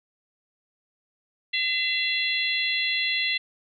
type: harmonic tone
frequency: 679 Hz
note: F5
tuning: 49 cents flat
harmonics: 3 / 4 / 5 / 6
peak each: -27 / -28 / -29 / -30 dBFS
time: 1.53-3.38 s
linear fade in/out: 10 ms
effects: none